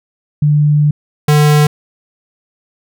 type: tone pair in turn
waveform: sine / square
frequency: 148.4 / 149.26 Hz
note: D3 / D3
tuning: +18 / +28 cents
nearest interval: unison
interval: 10 cents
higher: second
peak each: -7 dBFS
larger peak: neither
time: 0.42-0.91 / 1.28-1.67 s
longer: first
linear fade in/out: 5 ms
effects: none